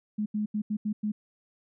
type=tone bursts at uneven times; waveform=sine; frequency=211.1 Hz; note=G#3; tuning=29 cents sharp; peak=-26 dBFS; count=6; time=0.18-0.26 / 0.34-0.46 / 0.54-0.62 / 0.7-0.77 / 0.85-0.93 / 1.03-1.12 s; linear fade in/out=10 ms; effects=none